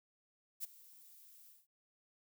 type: noise with ADSR envelope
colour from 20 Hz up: violet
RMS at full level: -39 dBFS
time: 0.6-1.67 s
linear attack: 40 ms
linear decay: 14 ms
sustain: -21 dB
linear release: 180 ms
effects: none